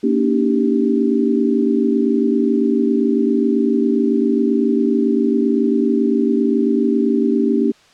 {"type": "chord", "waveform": "sine", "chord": "Eb dominant seventh", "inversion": "second", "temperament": "equal with one note detuned", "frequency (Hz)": [233.1, 283.7, 311.1, 392], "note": ["Bb3", "Db4", "Eb4", "G4"], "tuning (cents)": [0, 40, 0, 0], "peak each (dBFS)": [-17, -18, -22, -19], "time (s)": [0.03, 7.72], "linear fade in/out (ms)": 10, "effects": ["white hiss -50 dBFS RMS until 7.93 s", "low-pass 5000 Hz 12 dB/octave"]}